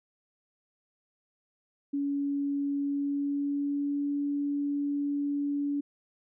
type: tone with pitch glide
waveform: sine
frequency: 282.5 to 286.1 Hz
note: C#4 to D4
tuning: +33 to -45 cents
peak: -27 dBFS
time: 1.93-5.81 s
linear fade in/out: 10 ms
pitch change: +22 cents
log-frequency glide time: 2.81-4.13 s
effects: none